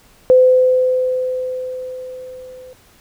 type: tone with level ramp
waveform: sine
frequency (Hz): 510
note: C5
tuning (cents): -44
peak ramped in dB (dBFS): -5 to -35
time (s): 0.3-2.73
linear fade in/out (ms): 0
effects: pink hiss -50 dBFS RMS until 3 s